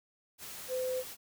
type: tone in noise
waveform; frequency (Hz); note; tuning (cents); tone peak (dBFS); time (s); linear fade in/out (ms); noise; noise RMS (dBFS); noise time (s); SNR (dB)
sine; 511; C5; -41; -31; 0.68-1.04; 50; white; -45; 0.38-1.17; +11
effects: none